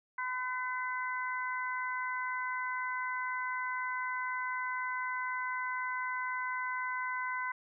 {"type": "harmonic tone", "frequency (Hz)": 506, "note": "B4", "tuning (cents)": 42, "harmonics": [2, 3, 4], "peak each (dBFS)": [-36, -38, -39], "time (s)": [0.18, 7.52], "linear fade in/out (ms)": 5, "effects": []}